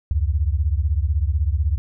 sine beating tone pair, 69.3 / 85.3 Hz, C#2 / F2, 0 / -40 cents, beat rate 16 Hz, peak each -19 / -21 dBFS, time 0.11-1.78 s, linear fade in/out 0 ms, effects none

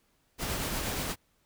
pink noise with tremolo, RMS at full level -32 dBFS, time 0.38-1.16 s, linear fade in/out 50 ms, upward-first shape sine, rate 8.5 Hz, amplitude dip 25%, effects pink hiss -71 dBFS RMS until 1.45 s

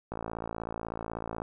click train, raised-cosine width 1 ms, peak -21 dBFS, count 74, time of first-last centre 0.12-1.419 s, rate 56.2 Hz, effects none

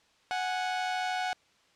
sawtooth tone pair together, 737.8 / 830.6 Hz, F#5 / G#5, -5 / 0 cents, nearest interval major second, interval 205 cents, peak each -26 / -34 dBFS, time 0.31-1.33 s, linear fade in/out 0 ms, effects white hiss -65 dBFS RMS until 1.75 s + low-pass 5000 Hz 12 dB/octave

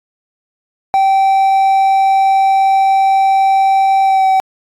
triangle tone with pitch glide, 776 to 764.9 Hz, G5 to G5, -18 to -43 cents, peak -6 dBFS, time 0.94-4.4 s, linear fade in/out 0 ms, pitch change -25 cents, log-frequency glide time 4.04-4.26 s, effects AAC 64 kbps

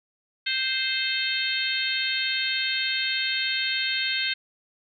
harmonic tone with a mistuned harmonic, 523.3 Hz, C5, in tune, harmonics 3 / 4 / 5 / 6 / 7 / 8, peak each -31 / -31 / -31 / -31 / -31 / -31 dBFS, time 0.46-4.34 s, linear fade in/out 10 ms, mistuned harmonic 8, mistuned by +37 cents, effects none

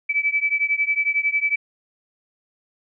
sine beating tone pair, 2300 / 2311 Hz, D7 / D7, -37 / -28 cents, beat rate 11 Hz, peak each -21 / -22 dBFS, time 0.09-1.56 s, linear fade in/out 10 ms, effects none

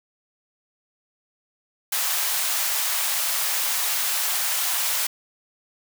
white high-pass noise, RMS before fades -24 dBFS, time 1.92-5.07 s, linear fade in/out 5 ms, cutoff 650 Hz, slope 24 dB/octave, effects none

